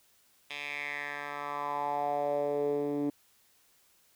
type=tone with band-pass filter sweep; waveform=10% pulse; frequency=144.8 Hz; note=D3; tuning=24 cents flat; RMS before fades=-33 dBFS; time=0.5-3.1 s; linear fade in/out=5 ms; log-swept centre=2900 to 300 Hz; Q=4.1; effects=white hiss -66 dBFS RMS until 4.15 s